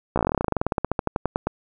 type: slowing click train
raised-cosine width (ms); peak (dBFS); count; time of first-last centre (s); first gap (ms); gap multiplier
1; -7; 28; 0.16-1.47; 15; 1.08
effects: none